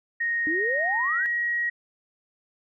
sine tone with pitch glide, 1864.7 to 1898.4 Hz, A#6 to A#6, 0 to +31 cents, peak -23 dBFS, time 0.2-1.7 s, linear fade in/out 10 ms, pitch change +31 cents, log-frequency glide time 0.98-1.12 s
sine exponential sweep, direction up, 298.6 to 1687 Hz, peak -27 dBFS, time 0.47-1.26 s, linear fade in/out 0 ms
effects none

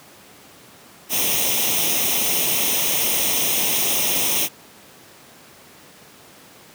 white noise with comb filter, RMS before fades -20 dBFS, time 1.09-4.49 s, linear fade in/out 50 ms, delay 0.33 ms, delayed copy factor +0.7, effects pink hiss -46 dBFS RMS until 6.74 s + high-pass 150 Hz 12 dB/octave

